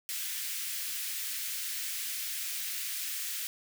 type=high-pass noise; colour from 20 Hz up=white; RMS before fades=-36 dBFS; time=0.09-3.47 s; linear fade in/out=0 ms; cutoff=1700 Hz; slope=24 dB/octave; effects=none